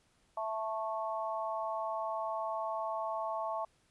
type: harmonic tone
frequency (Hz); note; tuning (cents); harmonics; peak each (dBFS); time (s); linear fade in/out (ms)
220; A3; 0; 3 / 4 / 5; -37 / -38 / -39; 0.37-3.65; 5
effects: pink hiss -71 dBFS RMS until 3.9 s + resampled to 24000 Hz